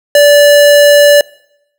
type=tone; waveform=square; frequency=581 Hz; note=D5; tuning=19 cents flat; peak=-3 dBFS; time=0.15-1.21 s; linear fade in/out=2 ms; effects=noise-tail reverb RT60 0.8 s tail -24 dB re dry